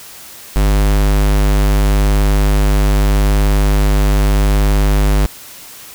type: tone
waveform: square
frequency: 50.4 Hz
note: G1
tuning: 49 cents sharp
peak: -10 dBFS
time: 0.56-5.26 s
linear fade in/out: 0 ms
effects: white hiss -35 dBFS RMS until 5.94 s